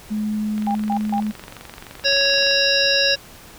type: tone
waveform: sine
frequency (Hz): 212.7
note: G#3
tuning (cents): +42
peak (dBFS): -20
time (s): 0.1-1.32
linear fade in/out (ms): 20
type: click train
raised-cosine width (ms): 0.3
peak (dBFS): -20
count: 46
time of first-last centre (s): 0.58-2.511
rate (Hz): 23.3
type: tone bursts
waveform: sine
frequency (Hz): 803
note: G5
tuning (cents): +41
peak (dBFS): -20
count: 3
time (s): 0.67-1.201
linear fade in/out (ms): 2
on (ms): 77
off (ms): 150
type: harmonic tone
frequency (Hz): 554.4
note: C#5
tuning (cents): 0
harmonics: 1 / 3 / 5 / 7 / 9 / 10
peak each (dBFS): -22 / -22 / -22 / -22 / -22 / -22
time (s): 2.04-3.16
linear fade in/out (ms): 20
effects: pink hiss -43 dBFS RMS until 3.58 s